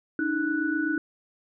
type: tone cluster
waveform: sine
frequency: 290.3 / 318.2 / 1480 Hz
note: D4 / D#4 / F#6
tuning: -20 / +39 / 0 cents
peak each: -29 / -27 / -29 dBFS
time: 0.19-0.98 s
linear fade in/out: 2 ms
effects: none